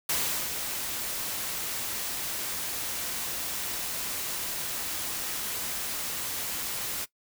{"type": "noise with ADSR envelope", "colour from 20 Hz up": "white", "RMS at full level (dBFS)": -27, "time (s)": [0.09, 7.06], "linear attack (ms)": 5, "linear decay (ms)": 390, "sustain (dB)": -6, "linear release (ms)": 26, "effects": ["noise-tail reverb RT60 0.1 s tail -19 dB re dry"]}